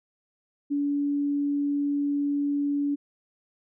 sine tone, 286.3 Hz, D4, 44 cents flat, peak -23 dBFS, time 0.7-2.96 s, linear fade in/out 20 ms, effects none

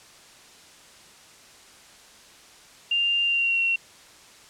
sine tone with pitch glide, 2794 to 2733 Hz, F7 to F7, 0 to -38 cents, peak -20 dBFS, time 2.91-3.76 s, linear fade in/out 5 ms, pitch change -38 cents, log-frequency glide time 3.23-3.61 s, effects white hiss -50 dBFS RMS until 4.49 s + low-pass 8000 Hz 12 dB/octave

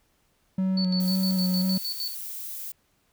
triangle tone with vibrato, 186.3 Hz, F#3, 12 cents sharp, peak -20 dBFS, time 0.58-1.78 s, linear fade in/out 5 ms, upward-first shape square, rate 1.9 Hz, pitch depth 21 cents each way
sine tone with tremolo, 4466 Hz, C#8, 12 cents sharp, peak -28 dBFS, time 0.77-2.15 s, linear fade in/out 5 ms, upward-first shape square, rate 6.5 Hz, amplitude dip 75%
violet noise, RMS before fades -36 dBFS, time 1-2.72 s, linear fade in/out 5 ms
effects pink hiss -68 dBFS RMS until 3.12 s

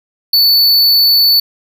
square tone, 4476 Hz, C#8, 16 cents sharp, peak -7 dBFS, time 0.33-1.4 s, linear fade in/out 5 ms, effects none

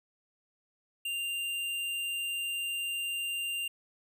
sine tone with hard clipping, 2788 Hz, F7, 4 cents flat, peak -33 dBFS, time 1.05-3.68 s, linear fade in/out 5 ms, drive 14 dB, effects none

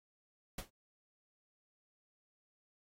pink noise with exponential decay, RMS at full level -38 dBFS, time 0.58-0.7 s, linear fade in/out 5 ms, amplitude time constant 26 ms, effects AAC 48 kbps

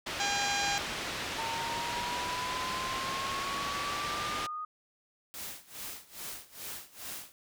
white low-pass noise, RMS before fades -37 dBFS, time 0.06-4.47 s, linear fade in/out 10 ms, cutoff 3600 Hz, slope 12 dB/octave
harmonic tone, 807 Hz, G#5, 50 cents flat, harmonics 1 / 2 / 3 / 4 / 5 / 6 / 7 / 8 / 9, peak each -33 / -36 / -38 / -39 / -40 / -41 / -41 / -42 / -43 dBFS, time 0.2-0.78 s, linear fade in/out 0 ms
sine exponential sweep, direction up, 902 to 1244.5 Hz, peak -35 dBFS, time 1.38-4.65 s, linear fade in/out 5 ms
white noise with tremolo, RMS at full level -40 dBFS, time 5.34-7.32 s, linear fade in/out 0 ms, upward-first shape sine, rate 2.4 Hz, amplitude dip 90%
effects none

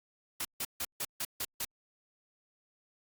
white noise bursts, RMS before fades -35 dBFS, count 7, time 0.4-1.65 s, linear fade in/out 5 ms, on 50 ms, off 150 ms, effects Opus 48 kbps

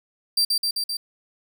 40% pulse tone with echo, 4699 Hz, D8, in tune, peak -16 dBFS, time 0.37-0.45 s, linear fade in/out 5 ms, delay 130 ms, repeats 4, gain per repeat -2 dB, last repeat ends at 0.97 s, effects none

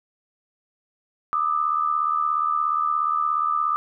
sine tone pair together, 1199 / 1276 Hz, D6 / D#6, +36 / +43 cents, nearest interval minor second, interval 107 cents, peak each -21 / -25 dBFS, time 1.33-3.76 s, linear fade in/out 0 ms, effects none

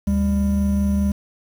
triangle tone pair together, 74.77 / 199.6 Hz, D2 / G3, +32 / +32 cents, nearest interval octave + perfect fourth, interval 1700 cents, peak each -19 / -16 dBFS, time 0.07-1.12 s, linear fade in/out 5 ms, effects 7-bit

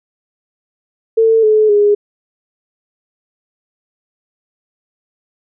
sine tone with pitch steps, 448.8 / 430.3 / 412.5 Hz, A4 / A4 / G#4, +34 / -39 / -12 cents, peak -7 dBFS, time 1.17-1.95 s, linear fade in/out 10 ms, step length 260 ms, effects none

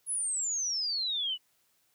sine exponential sweep, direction down, 10700 to 2900 Hz, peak -29 dBFS, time 0.06-1.38 s, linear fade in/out 50 ms, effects white hiss -71 dBFS RMS until 1.94 s + high-pass 60 Hz 12 dB/octave

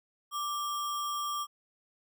sine tone with sample-and-hold, 1174.7 Hz, D6, in tune, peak -31 dBFS, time 0.31-1.47 s, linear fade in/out 50 ms, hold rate 4410 Hz, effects none

